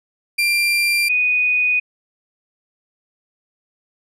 35% pulse / sine tone pair in turn, 2375 / 2482 Hz, D7 / D#7, +19 / -5 cents, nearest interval minor second, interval 76 cents, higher second, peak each -13 / -14 dBFS, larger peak first, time 0.38-1.09 / 1.09-1.8 s, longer neither, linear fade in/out 10 ms, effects resampled to 32000 Hz

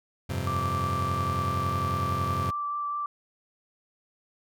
35% pulse chord, F suspended second, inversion none, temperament just, 87.31 / 98.22 / 130.96 Hz, F2 / G2 / C3, 0 / +4 / +2 cents, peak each -31 dBFS, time 0.29-2.51 s, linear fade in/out 10 ms
sine tone with vibrato, 1169 Hz, D6, 8 cents flat, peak -28 dBFS, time 0.47-3.06 s, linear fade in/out 2 ms, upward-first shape triangle, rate 4.9 Hz, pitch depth 11 cents each way
effects none

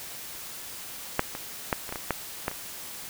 clicks, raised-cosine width 0.5 ms, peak -6 / -20 / -8 / -22 / -17 / -18 / -9 / -11 / -23 dBFS, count 9, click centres 1.194 / 1.351 / 1.728 / 1.892 / 1.925 / 1.958 / 2.107 / 2.481 / 2.514 s, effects white hiss -40 dBFS RMS until 3.09 s

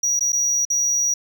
triangle tone with dropouts, 5780 Hz, F#8, 41 cents flat, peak -16 dBFS, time 0.03-1.14 s, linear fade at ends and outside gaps 5 ms, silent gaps 0.194-0.207 / 0.322-0.329 / 0.652-0.701 s, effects none

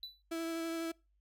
triangle tone with exponential decay, 3974 Hz, B7, 10 cents sharp, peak -37 dBFS, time 0.03-0.22 s, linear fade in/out 1 ms, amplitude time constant 41 ms
35% pulse tone with vibrato, 329.6 Hz, E4, in tune, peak -34 dBFS, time 0.31-0.92 s, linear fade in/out 10 ms, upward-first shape sine, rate 12 Hz, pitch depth 12 cents each way
effects noise-tail reverb RT60 0.3 s tail -25 dB re dry + added 50 Hz sine -70 dBFS peak until 1.2 s

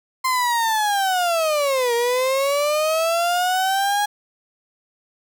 35% pulse linear two-way sweep, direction down then up, 1046.5 to 466.2 to 831 Hz, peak -16 dBFS, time 0.24-4.06 s, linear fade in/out 10 ms, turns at 1.94 s, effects none

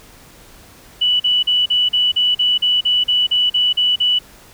sine tone bursts, 2960 Hz, F#7, in tune, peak -12 dBFS, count 14, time 1.01-4.19 s, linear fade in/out 10 ms, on 190 ms, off 40 ms, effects pink hiss -44 dBFS RMS until 4.53 s

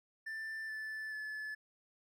triangle tone with pitch steps, 1774 / 1750.6 / 1727.5 Hz, A6 / A6 / A6, +14 / -9 / -32 cents, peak -38 dBFS, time 0.26-1.55 s, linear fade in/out 10 ms, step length 430 ms, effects none

